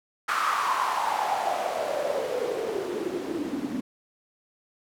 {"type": "noise with band-pass filter sweep", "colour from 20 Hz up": "white", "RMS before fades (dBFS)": -28, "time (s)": [0.28, 3.81], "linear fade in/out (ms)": 10, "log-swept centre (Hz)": [1300, 250], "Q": 6.4, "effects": []}